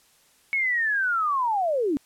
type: linear sweep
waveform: sine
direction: down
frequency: 2217 to 261.6 Hz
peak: -21 dBFS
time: 0.53-1.97 s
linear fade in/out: 0 ms
effects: white hiss -60 dBFS RMS until 2.05 s + low-pass 12000 Hz 12 dB/octave